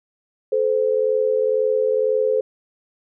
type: tone pair together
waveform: sine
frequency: 433.5 / 515.5 Hz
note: A4 / C5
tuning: -26 / -26 cents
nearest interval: minor third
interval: 300 cents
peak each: -19 dBFS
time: 0.52-2.41 s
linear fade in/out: 5 ms
effects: none